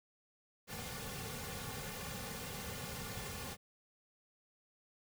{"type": "noise with comb filter", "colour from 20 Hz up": "pink", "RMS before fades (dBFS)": -44, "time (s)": [0.67, 3.57], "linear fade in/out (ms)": 50, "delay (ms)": 3.1, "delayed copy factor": -0.8, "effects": []}